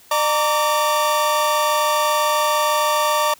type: tone cluster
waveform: 45% pulse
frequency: 603 / 921 / 1158 Hz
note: D5 / A#5 / D6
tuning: +46 / -21 / -25 cents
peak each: -21 / -21 / -20 dBFS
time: 0.11-3.34 s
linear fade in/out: 5 ms
effects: white hiss -49 dBFS RMS until 3.39 s